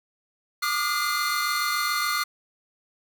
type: tone cluster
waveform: 45% pulse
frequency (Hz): 1175 / 1222 / 1425 / 2060 / 4292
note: D6 / D#6 / F6 / C7 / C8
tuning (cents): +1 / -32 / +34 / -28 / +43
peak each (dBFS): -30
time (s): 0.62-2.24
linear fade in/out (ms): 10
effects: none